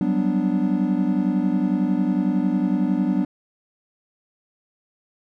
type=chord; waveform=triangle; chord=G major seventh; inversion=third; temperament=equal; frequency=185 / 196 / 246.9 / 293.7 Hz; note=F#3 / G3 / B3 / D4; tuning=0 / 0 / 0 / 0 cents; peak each=-22 dBFS; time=0.01-3.25 s; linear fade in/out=2 ms; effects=none